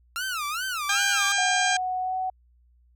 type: tone with vibrato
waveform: sawtooth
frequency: 1341 Hz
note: E6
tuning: 29 cents sharp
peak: -24 dBFS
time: 0.16-1.32 s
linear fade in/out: 0 ms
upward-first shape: sine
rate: 2.5 Hz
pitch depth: 250 cents each way
type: harmonic tone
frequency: 801 Hz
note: G5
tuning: 37 cents sharp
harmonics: 1 / 2 / 3 / 4 / 5 / 6 / 7 / 8 / 9 / 10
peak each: -33 / -25 / -30 / -30 / -36 / -36 / -37 / -30 / -42 / -35 dBFS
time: 0.89-1.77 s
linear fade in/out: 5 ms
type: tone with pitch glide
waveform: sine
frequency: 739 to 748 Hz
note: F#5 to F#5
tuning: -2 to +19 cents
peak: -25 dBFS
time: 1.38-2.3 s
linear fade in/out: 5 ms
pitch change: +21 cents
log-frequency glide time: 2.01-2.14 s
effects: added 60 Hz sine -57 dBFS peak until 2.95 s